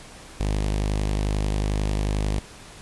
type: tone with notch filter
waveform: sawtooth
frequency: 51.2 Hz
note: G#1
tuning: 24 cents flat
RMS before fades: -24 dBFS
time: 0.4-2.39 s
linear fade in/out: 0 ms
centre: 1400 Hz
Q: 1.7
effects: pink hiss -44 dBFS RMS until 2.81 s + resampled to 24000 Hz